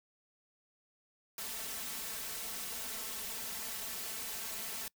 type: noise with comb filter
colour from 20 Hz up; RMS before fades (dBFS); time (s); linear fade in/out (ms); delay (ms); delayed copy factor
white; -41; 1.38-4.88; 2; 4.5; +0.85
effects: noise-tail reverb RT60 0.1 s tail -24 dB re dry